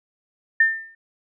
sine tone with exponential decay, 1799 Hz, A6, 38 cents sharp, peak -10 dBFS, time 0.6-0.95 s, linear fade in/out 5 ms, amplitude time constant 76 ms, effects none

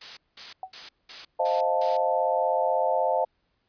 blue noise bursts, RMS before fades -33 dBFS, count 6, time 0.01-1.97 s, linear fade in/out 5 ms, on 160 ms, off 200 ms
sine tone with exponential decay, 753 Hz, F#5, 30 cents sharp, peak -28 dBFS, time 0.63-0.72 s, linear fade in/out 2 ms, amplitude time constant 18 ms
sine chord, F dominant seventh, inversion second, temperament equal, 523.3 / 622.3 / 698.5 / 880 Hz, C5 / Eb5 / F5 / A5, 0 / 0 / 0 / 0 cents, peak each -27 dBFS, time 1.39-3.25 s, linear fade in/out 10 ms
effects pink hiss -73 dBFS RMS until 3.68 s + resampled to 11025 Hz

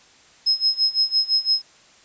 sine tone with tremolo, 5140 Hz, E8, 45 cents flat, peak -14 dBFS, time 0.46-1.62 s, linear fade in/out 10 ms, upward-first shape sine, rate 5.9 Hz, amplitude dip 90%, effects white hiss -52 dBFS RMS until 2.04 s + resampled to 16000 Hz

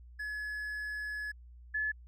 triangle / sine tone pair in turn, 1700 / 1718.8 Hz, G#6 / A6, +40 / -41 cents, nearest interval unison, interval 19 cents, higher second, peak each -34 / -30 dBFS, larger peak second, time 0.19-1.32 / 1.74-1.92 s, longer first, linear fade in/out 10 ms, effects added 60 Hz sine -50 dBFS peak until 2.07 s

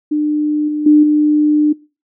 sine tone with level steps, 300 Hz, D4, 37 cents sharp, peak -12 / -15 / -4 / -8 dBFS, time 0.11-1.73 s, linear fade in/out 10 ms, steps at 0.68 / 0.86 / 1.03 s, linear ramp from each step 5 ms, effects noise-tail reverb RT60 0.3 s tail -21 dB re dry

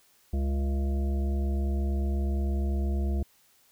harmonic tone with a mistuned harmonic, 68.6 Hz, C#2, 17 cents flat, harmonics 1 / 3 / 5 / 7 / 9 / 10, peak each -25 / -35 / -39 / -48 / -48 / -46 dBFS, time 0.33-3.23 s, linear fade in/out 5 ms, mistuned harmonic 5, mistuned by +19 cents, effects white hiss -63 dBFS RMS until 3.71 s

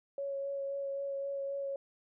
sine tone with vibrato, 554.4 Hz, C#5, in tune, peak -34 dBFS, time 0.18-1.76 s, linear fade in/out 2 ms, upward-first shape sine, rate 3.8 Hz, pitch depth 12 cents each way, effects none

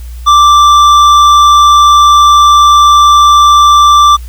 sine tone with hard clipping, 1174.7 Hz, D6, in tune, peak -3 dBFS, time 0.26-4.17 s, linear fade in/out 20 ms, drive 9 dB, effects added 60 Hz sine -21 dBFS peak until 4.28 s + white hiss -40 dBFS RMS until 4.28 s

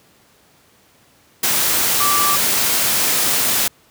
sine tone in noise, 1167 Hz, D6, 11 cents flat, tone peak -17 dBFS, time 2-2.36 s, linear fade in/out 5 ms, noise white, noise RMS -17 dBFS, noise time 1.43-3.68 s, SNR -3 dB, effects pink hiss -53 dBFS RMS until 3.9 s + high-pass 100 Hz 12 dB/octave

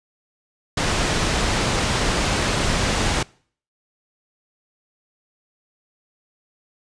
pink low-pass noise, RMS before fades -21 dBFS, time 0.77-3.23 s, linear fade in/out 5 ms, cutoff 7300 Hz, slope 12 dB/octave, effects noise-tail reverb RT60 0.5 s tail -24 dB re dry + resampled to 22050 Hz

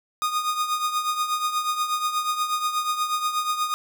45% pulse tone with tremolo, 1233 Hz, D#6, 16 cents flat, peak -20 dBFS, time 0.22-3.74 s, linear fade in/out 0 ms, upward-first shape triangle, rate 8.3 Hz, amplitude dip 70%, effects none

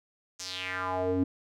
square tone with band-pass filter sweep, 92.6 Hz, F#2, 2 cents sharp, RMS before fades -31 dBFS, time 0.39-1.24 s, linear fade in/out 10 ms, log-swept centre 6500 to 270 Hz, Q 3.6, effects none

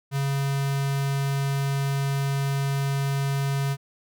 square tone with notch filter, 138.59 Hz, C#3, in tune, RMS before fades -25 dBFS, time 0.11-3.77 s, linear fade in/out 50 ms, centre 490 Hz, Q 1.9, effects none

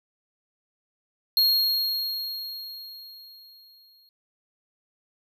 square tone with exponential decay, 4268 Hz, C8, 34 cents sharp, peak -17 dBFS, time 1.37-4.09 s, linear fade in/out 1 ms, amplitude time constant 590 ms, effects none

